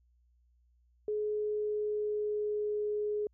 sine tone with pitch glide, 422.6 to 419 Hz, G#4 to G#4, +30 to +15 cents, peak -30 dBFS, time 1.08-3.27 s, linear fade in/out 2 ms, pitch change -15 cents, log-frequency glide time 1.23-2.88 s, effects added 60 Hz sine -65 dBFS peak until 3.33 s

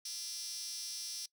5% pulse tone with high-pass filter, 341 Hz, F4, 41 cents flat, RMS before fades -42 dBFS, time 0.05-1.26 s, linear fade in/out 5 ms, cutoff 5800 Hz, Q 8.7, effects noise-tail reverb RT60 0.1 s tail -21 dB re dry

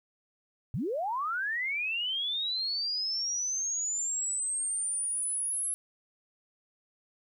sine linear sweep, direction up, 95 to 11000 Hz, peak -29 dBFS, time 0.74-5.74 s, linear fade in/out 0 ms, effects 11-bit

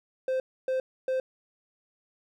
triangle tone bursts, 520 Hz, C5, 11 cents flat, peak -23 dBFS, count 3, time 0.28-1.2 s, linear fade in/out 2 ms, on 120 ms, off 280 ms, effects none

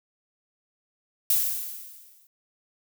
violet noise with exponential decay, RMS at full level -20 dBFS, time 1.3-2.27 s, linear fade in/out 2 ms, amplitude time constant 210 ms, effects none

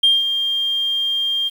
sine tone with ADSR envelope, 3200 Hz, G7, 35 cents sharp, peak -8 dBFS, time 0.03-1.5 s, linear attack 8 ms, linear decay 190 ms, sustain -9 dB, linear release 28 ms, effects tanh soft clip ceiling -6 dBFS + 7-bit

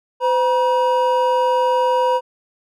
triangle tone pair together, 510.7 / 958 Hz, C5 / A#5, -42 / +47 cents, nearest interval major seventh, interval 1089 cents, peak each -15 dBFS, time 0.2-2.21 s, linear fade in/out 50 ms, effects none

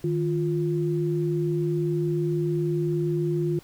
sine tone pair together, 154.48 / 349.2 Hz, D#3 / F4, -12 / 0 cents, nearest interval octave + major second, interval 1412 cents, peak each -25 dBFS, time 0.04-3.59 s, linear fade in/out 2 ms, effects pink hiss -53 dBFS RMS until 3.63 s

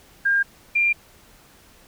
sine tone pair in turn, 1607 / 2388 Hz, G6 / D7, +43 / +28 cents, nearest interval perfect fifth, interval 685 cents, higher second, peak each -16 dBFS, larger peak neither, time 0.25-0.43 / 0.75-0.93 s, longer neither, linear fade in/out 10 ms, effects pink hiss -52 dBFS RMS until 1.87 s

